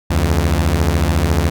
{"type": "beating tone pair", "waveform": "sawtooth", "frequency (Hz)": [72, 86], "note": ["D2", "F2"], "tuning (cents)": [-34, -26], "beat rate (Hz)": 14, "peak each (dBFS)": -12, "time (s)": [0.1, 1.5], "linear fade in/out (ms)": 10, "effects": []}